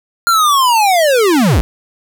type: linear sweep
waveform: square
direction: down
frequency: 1402 to 41.83 Hz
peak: -9 dBFS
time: 0.27-1.61 s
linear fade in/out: 0 ms
effects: none